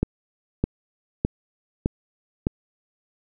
click train, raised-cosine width 3 ms, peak -7 dBFS, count 5, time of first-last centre 0.03-2.469 s, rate 1.64 Hz, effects none

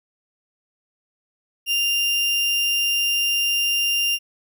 35% pulse tone, 2794 Hz, F7, in tune, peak -17 dBFS, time 1.66-4.19 s, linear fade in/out 50 ms, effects none

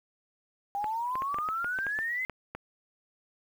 sine exponential sweep, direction up, 794 to 2077 Hz, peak -29 dBFS, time 0.75-2.25 s, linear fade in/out 0 ms
clicks, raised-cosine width 0.5 ms, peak -22 dBFS, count 12, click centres 0.843 / 1.155 / 1.221 / 1.344 / 1.386 / 1.488 / 1.645 / 1.788 / 1.867 / 1.989 / 2.297 / 2.55 s
effects 9-bit

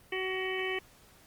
harmonic tone, 375.9 Hz, F#4, 27 cents sharp, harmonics 1 / 2 / 3 / 5 / 6 / 7 / 8, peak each -34 / -43 / -44 / -37 / -38 / -44 / -41 dBFS, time 0.12-0.79 s, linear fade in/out 5 ms, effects pink hiss -59 dBFS RMS until 1.26 s + Opus 32 kbps

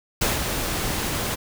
pink noise with ADSR envelope, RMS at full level -20 dBFS, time 0.21-1.36 s, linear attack 8 ms, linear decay 160 ms, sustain -6 dB, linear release 23 ms, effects none

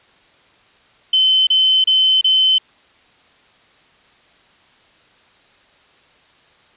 sine tone bursts, 3063 Hz, G7, 41 cents flat, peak -10 dBFS, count 4, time 1.13-2.583 s, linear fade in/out 5 ms, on 340 ms, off 31 ms, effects white hiss -52 dBFS RMS until 6.76 s + resampled to 8000 Hz

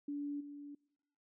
sine tone with level steps, 288.2 Hz, D4, 33 cents flat, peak -37 / -46 dBFS, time 0.08-0.75 s, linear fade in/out 5 ms, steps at 0.4 s, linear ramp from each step 10 ms, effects noise-tail reverb RT60 1.0 s tail -25 dB re dry

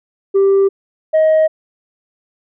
sine tone pair in turn, 392 / 629.7 Hz, G4 / D#5, 0 / +21 cents, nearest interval minor sixth, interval 821 cents, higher second, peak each -6 dBFS, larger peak neither, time 0.34-0.69 / 1.13-1.48 s, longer neither, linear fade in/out 20 ms, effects tanh soft clip ceiling -7 dBFS

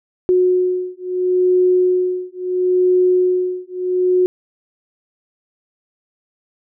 sine beating tone pair, 364.4 / 365.14 Hz, F#4 / F#4, -26 / -23 cents, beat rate 0.74 Hz, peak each -16 dBFS, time 0.29-4.26 s, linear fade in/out 0 ms, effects none

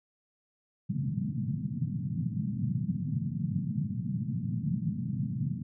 pink band-pass noise, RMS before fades -32 dBFS, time 0.89-5.63 s, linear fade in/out 10 ms, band 110 to 220 Hz, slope 48 dB/octave, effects none

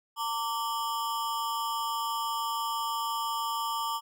square ring-modulated tone, 1036 Hz, C6, 17 cents flat, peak -27 dBFS, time 0.16-4.01 s, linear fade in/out 50 ms, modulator 127 Hz, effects none

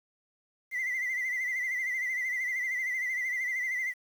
sine tone with vibrato, 2026 Hz, B6, 44 cents sharp, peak -27 dBFS, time 0.71-3.94 s, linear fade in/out 50 ms, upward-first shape sine, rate 13 Hz, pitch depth 67 cents each way, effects tanh soft clip ceiling -27 dBFS + 9-bit

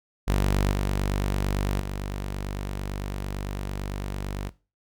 sawtooth tone with level steps, 48.92 Hz, G1, 3 cents flat, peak -16 / -19 / -25 dBFS, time 0.27-4.5 s, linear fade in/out 20 ms, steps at 0.71 / 1.8 s, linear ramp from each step 5 ms, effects noise-tail reverb RT60 0.3 s tail -18 dB re dry

